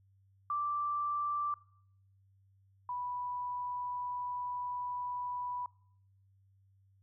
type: tone pair in turn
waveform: sine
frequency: 1173 / 985.5 Hz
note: D6 / B5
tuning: -2 / -4 cents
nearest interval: minor third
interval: 302 cents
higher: first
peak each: -31 / -35 dBFS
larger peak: first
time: 0.5-1.54 / 2.89-5.66 s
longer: second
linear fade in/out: 2 ms
effects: noise-tail reverb RT60 0.7 s tail -23 dB re dry + added 97 Hz sine -64 dBFS peak until 7.02 s